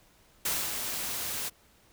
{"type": "noise with ADSR envelope", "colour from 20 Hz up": "white", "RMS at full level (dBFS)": -29, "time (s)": [0.45, 1.5], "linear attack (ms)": 6, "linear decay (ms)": 250, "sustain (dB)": -5, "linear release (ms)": 22, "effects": ["pink hiss -62 dBFS RMS until 1.92 s"]}